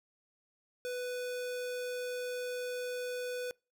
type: tone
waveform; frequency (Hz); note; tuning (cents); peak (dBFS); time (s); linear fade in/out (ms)
square; 496.1; B4; +8; -36; 0.85-3.51; 0
effects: noise-tail reverb RT60 0.3 s tail -26 dB re dry